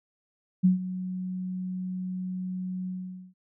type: tone with ADSR envelope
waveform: sine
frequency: 184.2 Hz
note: F#3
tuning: 7 cents flat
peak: -15 dBFS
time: 0.63-3.34 s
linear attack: 21 ms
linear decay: 130 ms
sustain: -15 dB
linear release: 470 ms
effects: none